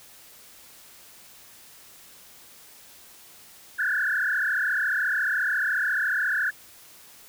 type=tone with frequency modulation; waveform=sine; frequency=1600 Hz; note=G6; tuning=35 cents sharp; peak=-22 dBFS; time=3.78-6.51 s; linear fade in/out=20 ms; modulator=34.2 Hz; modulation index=4.5; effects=white hiss -50 dBFS RMS until 7.28 s